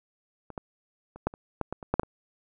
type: clicks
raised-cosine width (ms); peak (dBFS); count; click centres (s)
1; -27 / -20 / -30 / -11 / -29 / -14 / -18 / -26 / -10 / -7 / -23; 11; 0.503 / 0.578 / 1.16 / 1.27 / 1.339 / 1.613 / 1.726 / 1.828 / 1.94 / 1.996 / 2.033
effects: none